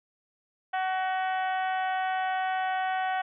harmonic tone, 375.2 Hz, F#4, 24 cents sharp, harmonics 2 / 3 / 4 / 5 / 6 / 7 / 8 / 9, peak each -27 / -40 / -35 / -38 / -45 / -48 / -46 / -51 dBFS, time 0.73-3.22 s, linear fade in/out 10 ms, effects none

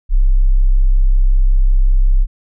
sine tone, 32.7 Hz, C1, in tune, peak -7 dBFS, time 0.09-2.27 s, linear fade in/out 50 ms, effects none

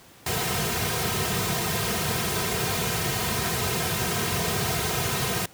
pink noise with comb filter, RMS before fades -26 dBFS, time 0.26-5.46 s, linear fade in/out 5 ms, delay 3.5 ms, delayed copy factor -1, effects pink hiss -51 dBFS RMS until 5.53 s + high-pass 80 Hz 12 dB/octave

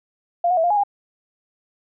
sine tone with pitch steps, 695 / 729 / 653 / 701 / 832 / 809 Hz, F5 / F#5 / E5 / F5 / G#5 / G#5, -9 / -26 / -17 / +6 / +3 / -46 cents, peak -15 dBFS, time 0.44-0.836 s, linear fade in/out 5 ms, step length 66 ms, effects none

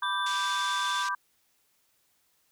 sine chord, G major, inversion first, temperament equal, 987.8 / 1174.7 / 1568 Hz, B5 / D6 / G6, 0 / 0 / 0 cents, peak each -32 dBFS, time 0.02-1.15 s, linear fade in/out 5 ms
triangle tone, 3520 Hz, A7, in tune, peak -32 dBFS, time 0.03-1.03 s, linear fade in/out 2 ms
white band-pass noise, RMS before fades -39 dBFS, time 0.26-1.09 s, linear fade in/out 5 ms, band 2000 to 7000 Hz, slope 24 dB/octave
effects white hiss -70 dBFS RMS until 2.51 s

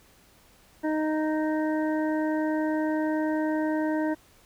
harmonic tone, 310.2 Hz, D#4, 5 cents flat, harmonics 1 / 2 / 3 / 5 / 6, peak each -25 / -31 / -35 / -39 / -41 dBFS, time 0.83-4.15 s, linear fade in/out 20 ms, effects pink hiss -58 dBFS RMS until 4.45 s

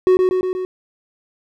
triangle tone with echo, 370 Hz, F#4, in tune, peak -7 dBFS, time 0.07-0.17 s, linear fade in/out 0 ms, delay 120 ms, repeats 4, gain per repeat -3 dB, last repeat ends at 0.65 s, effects none

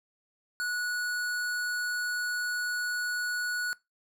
sine tone with hard clipping, 1466 Hz, F#6, 16 cents flat, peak -31 dBFS, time 0.6-3.73 s, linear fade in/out 0 ms, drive 16 dB, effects noise-tail reverb RT60 0.2 s tail -20 dB re dry

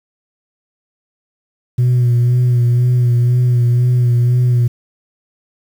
sine tone with vibrato, 122.3 Hz, B2, 16 cents flat, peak -7 dBFS, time 1.78-4.68 s, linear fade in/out 10 ms, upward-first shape sine, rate 2 Hz, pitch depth 32 cents each way, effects tanh soft clip ceiling -8 dBFS + 7-bit

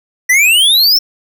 square exponential sweep, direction up, 1932 to 5490 Hz, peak -7 dBFS, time 0.29-0.99 s, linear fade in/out 10 ms, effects none

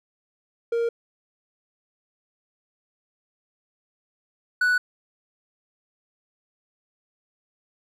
triangle tone pair in turn, 466.2 / 1480.1 Hz, A#4 / F#6, 0 / 0 cents, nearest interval octave + minor sixth, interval 2000 cents, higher second, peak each -19 / -16 dBFS, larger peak second, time 0.72-0.89 / 4.61-4.78 s, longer neither, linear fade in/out 5 ms, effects none

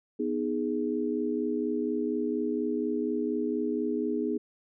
sine chord, G# minor, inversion first, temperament equal, 246.9 / 311.1 / 415.3 Hz, B3 / D#4 / G#4, 0 / 0 / 0 cents, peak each -31 dBFS, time 0.19-4.38 s, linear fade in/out 10 ms, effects none

